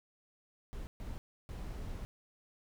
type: noise bursts at uneven times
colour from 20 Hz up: brown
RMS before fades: -42 dBFS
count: 3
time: 0.73-0.87 / 1-1.18 / 1.49-2.05 s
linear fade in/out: 0 ms
effects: none